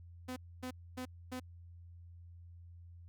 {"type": "tone bursts", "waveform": "sawtooth", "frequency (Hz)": 253.9, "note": "B3", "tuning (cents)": 48, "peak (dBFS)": -36, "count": 4, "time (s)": [0.28, 1.4], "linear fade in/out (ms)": 10, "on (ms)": 85, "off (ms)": 260, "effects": ["added 86 Hz sine -51 dBFS peak until 3.08 s"]}